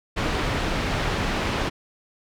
pink low-pass noise, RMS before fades -25 dBFS, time 0.16-1.7 s, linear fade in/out 20 ms, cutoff 3500 Hz, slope 12 dB/octave, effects none

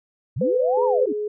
sine linear two-way sweep, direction up then down, 92.5 to 986 to 237 Hz, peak -23 dBFS, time 0.36-1.13 s, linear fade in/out 10 ms, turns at 0.84 s
sine tone with vibrato, 504 Hz, B4, 35 cents sharp, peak -18 dBFS, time 0.41-1.06 s, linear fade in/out 5 ms, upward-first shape sine, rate 6.8 Hz, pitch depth 17 cents each way
sine tone, 419.9 Hz, G#4, 19 cents sharp, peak -23 dBFS, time 0.77-1.28 s, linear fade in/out 5 ms
effects none

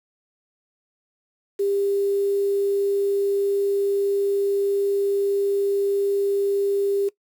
sine tone with quantisation, 399.2 Hz, G4, 32 cents sharp, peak -19 dBFS, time 1.59-7.09 s, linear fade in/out 10 ms, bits 7, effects noise-tail reverb RT60 0.1 s tail -19 dB re dry

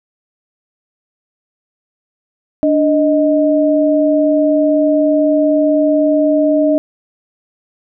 sine tone pair together, 293.7 / 622.3 Hz, D4 / D#5, 0 / 0 cents, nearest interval octave + minor second, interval 1300 cents, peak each -12 dBFS, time 2.63-6.78 s, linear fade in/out 0 ms, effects none

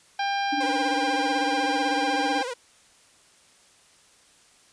harmonic tone, 797 Hz, G5, 28 cents sharp, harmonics 1 / 2 / 3 / 4 / 5 / 6 / 7, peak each -25 / -31 / -35 / -37 / -39 / -41 / -42 dBFS, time 0.19-2.43 s, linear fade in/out 5 ms
triangle tone with tremolo, 290.4 Hz, D4, 19 cents flat, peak -23 dBFS, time 0.52-2.42 s, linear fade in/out 10 ms, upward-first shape sine, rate 18 Hz, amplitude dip 80%
sawtooth tone with vibrato, 503 Hz, B4, 32 cents sharp, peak -26 dBFS, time 0.6-2.54 s, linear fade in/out 10 ms, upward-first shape sine, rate 16 Hz, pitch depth 96 cents each way
effects white hiss -57 dBFS RMS until 4.72 s + resampled to 22050 Hz

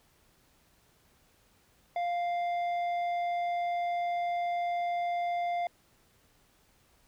sine tone with tanh clipping, 698.5 Hz, F5, in tune, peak -30 dBFS, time 1.96-5.67 s, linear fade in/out 2 ms, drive 8 dB, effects pink hiss -66 dBFS RMS until 7.07 s

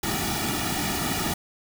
pink noise with comb filter, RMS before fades -27 dBFS, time 0.03-1.34 s, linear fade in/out 5 ms, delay 1.9 ms, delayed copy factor -0.9, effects none

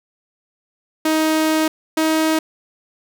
sawtooth tone pair in turn, 314.4 / 316.6 Hz, D#4 / D#4, +18 / +30 cents, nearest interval unison, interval 12 cents, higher second, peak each -11 dBFS, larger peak neither, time 1.05-1.68 / 1.97-2.39 s, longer first, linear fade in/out 5 ms, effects none

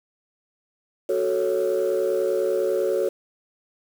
sine chord, F# minor, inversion none, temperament equal, 370 / 440 / 554.4 Hz, F#4 / A4 / C#5, 0 / 0 / 0 cents, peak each -23 dBFS, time 1.09-3.09 s, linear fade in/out 5 ms, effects tanh soft clip ceiling -15 dBFS + 7-bit

